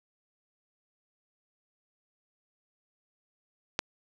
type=click; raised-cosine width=0.2 ms; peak=-9 dBFS; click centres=3.791 s; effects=none